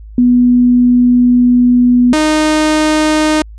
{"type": "tone pair in turn", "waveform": ["sine", "sawtooth"], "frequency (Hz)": [245.7, 308.3], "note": ["B3", "D#4"], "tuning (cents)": [-9, -16], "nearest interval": "major third", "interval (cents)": 393, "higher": "second", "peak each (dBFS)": -5, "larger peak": "neither", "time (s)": [[0.18, 2.13], [2.13, 3.42]], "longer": "first", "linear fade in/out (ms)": 2, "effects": ["added 53 Hz sine -29 dBFS peak until 3.58 s", "resampled to 22050 Hz"]}